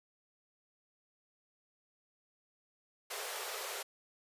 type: high-pass noise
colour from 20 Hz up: pink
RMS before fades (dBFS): -41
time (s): 3.1-3.83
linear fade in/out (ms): 10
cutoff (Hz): 390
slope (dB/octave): 96
effects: resampled to 32000 Hz